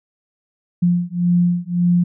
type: beating tone pair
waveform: sine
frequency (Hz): 174.61 / 176.41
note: F3 / F3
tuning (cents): 0 / +18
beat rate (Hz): 1.8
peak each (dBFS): -17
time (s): 0.82-2.04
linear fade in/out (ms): 10
effects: none